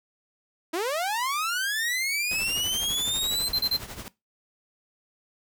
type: linear sweep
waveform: sawtooth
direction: up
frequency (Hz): 308.1 to 4138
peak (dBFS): -22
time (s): 0.73-3.49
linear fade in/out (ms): 10
type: noise with tremolo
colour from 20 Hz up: pink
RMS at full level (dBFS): -36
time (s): 2.31-4.08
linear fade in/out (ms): 0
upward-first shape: triangle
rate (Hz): 12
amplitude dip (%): 75
type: tone bursts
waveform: square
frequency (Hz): 4113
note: C8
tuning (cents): -30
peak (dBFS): -23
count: 3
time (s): 3.53-3.767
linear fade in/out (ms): 5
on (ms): 57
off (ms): 33
effects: noise-tail reverb RT60 0.2 s tail -19 dB re dry